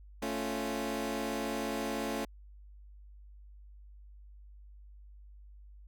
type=chord; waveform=20% pulse; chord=A augmented; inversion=none; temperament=equal; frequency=220 / 277.2 / 349.2 Hz; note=A3 / C#4 / E#4; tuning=0 / 0 / 0 cents; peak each=-32 / -32 / -35 dBFS; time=0.22-2.25 s; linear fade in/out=5 ms; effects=added 50 Hz sine -50 dBFS peak until 5.87 s